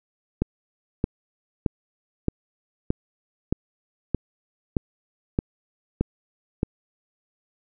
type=click train; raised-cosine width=3 ms; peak=-8 dBFS; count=11; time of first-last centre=0.42-6.631 s; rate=1.61 Hz; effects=none